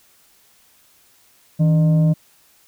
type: tone with frequency modulation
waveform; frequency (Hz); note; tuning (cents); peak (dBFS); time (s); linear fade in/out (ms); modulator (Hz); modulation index
sine; 160; D#3; +49; -11; 1.59-2.14; 20; 448; 0.31
effects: tanh soft clip ceiling -7 dBFS + white hiss -55 dBFS RMS until 2.67 s